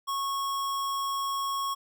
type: tone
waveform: square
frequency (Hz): 1100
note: C#6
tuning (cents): -14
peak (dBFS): -29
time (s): 0.07-1.75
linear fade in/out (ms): 20
effects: none